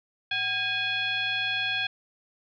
sine tone with frequency modulation, 2489 Hz, D#7, in tune, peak -25 dBFS, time 0.31-1.87 s, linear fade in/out 5 ms, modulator 867 Hz, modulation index 1.4, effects none

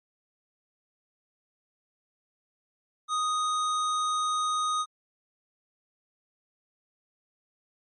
square tone, 1244.5 Hz, D#6, in tune, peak -26 dBFS, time 3.08-4.86 s, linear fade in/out 50 ms, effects MP3 48 kbps

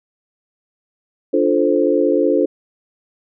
sine chord, D minor seventh, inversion none, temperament equal, 293.7 / 349.2 / 440 / 523.3 Hz, D4 / F4 / A4 / C5, 0 / 0 / 0 / 0 cents, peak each -18 dBFS, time 1.33-2.46 s, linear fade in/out 10 ms, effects none

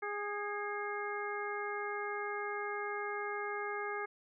harmonic tone with a mistuned harmonic, 411.4 Hz, G#4, 16 cents flat, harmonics 1 / 2 / 3 / 4 / 5, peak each -40 / -43 / -42 / -43 / -44 dBFS, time 0.02-4.06 s, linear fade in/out 10 ms, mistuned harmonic 5, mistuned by +57 cents, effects none

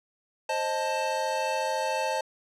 square chord, A diminished, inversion first, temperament equal with one note detuned, 528.4 / 622.3 / 880 Hz, C5 / Eb5 / A5, +17 / 0 / 0 cents, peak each -32 / -33 / -30 dBFS, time 0.49-2.21 s, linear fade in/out 5 ms, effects low-pass 8000 Hz 12 dB/octave

